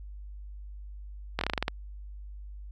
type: slowing click train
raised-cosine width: 0.3 ms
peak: -11 dBFS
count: 9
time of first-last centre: 1.39-1.681 s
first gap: 22 ms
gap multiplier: 1.14
effects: added 50 Hz sine -40 dBFS peak until 2.71 s